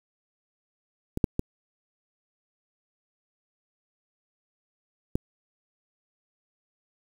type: clicks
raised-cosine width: 3 ms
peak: -15 / -7 / -12 / -11 dBFS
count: 4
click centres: 1.174 / 1.242 / 1.394 / 5.155 s
effects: 7-bit